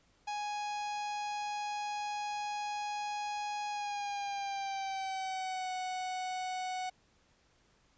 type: tone with pitch glide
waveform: 45% pulse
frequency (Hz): 831 to 740.3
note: G#5 to F#5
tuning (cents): +1 to +1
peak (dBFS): -35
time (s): 0.27-6.9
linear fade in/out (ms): 10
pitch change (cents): -200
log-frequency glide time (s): 3.69-5.71
effects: pink hiss -69 dBFS RMS until 7.97 s + resampled to 16000 Hz